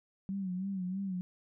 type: tone with vibrato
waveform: sine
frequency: 188.9 Hz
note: F#3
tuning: 36 cents sharp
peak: -33 dBFS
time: 0.29-1.21 s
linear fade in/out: 0 ms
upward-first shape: sine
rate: 3.1 Hz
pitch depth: 82 cents each way
effects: none